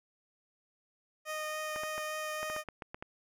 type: tone with vibrato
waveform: 15% pulse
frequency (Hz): 617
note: D#5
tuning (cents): -15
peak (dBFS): -29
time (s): 1.25-2.64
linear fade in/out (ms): 50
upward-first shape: triangle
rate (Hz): 3.5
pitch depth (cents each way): 9
type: clicks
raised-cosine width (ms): 0.5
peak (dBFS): -26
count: 10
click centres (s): 1.761 / 1.835 / 1.98 / 2.43 / 2.5 / 2.564 / 2.687 / 2.822 / 2.945 / 3.025
effects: none